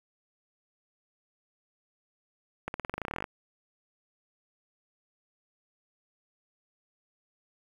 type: accelerating click train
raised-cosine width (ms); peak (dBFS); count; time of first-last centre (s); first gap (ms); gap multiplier
0.5; -18; 17; 2.68-3.242; 61; 0.92
effects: 8-bit